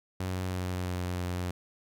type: tone with pitch glide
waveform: sawtooth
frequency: 92.5 to 89.61 Hz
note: F#2 to F2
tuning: 0 to +45 cents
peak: -27 dBFS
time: 0.2-1.51 s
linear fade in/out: 5 ms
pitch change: -55 cents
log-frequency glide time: 0.39-1.06 s
effects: none